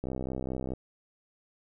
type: click train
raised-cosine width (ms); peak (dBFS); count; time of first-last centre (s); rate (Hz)
2; -21; 46; 0.04-0.736; 64.7
effects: none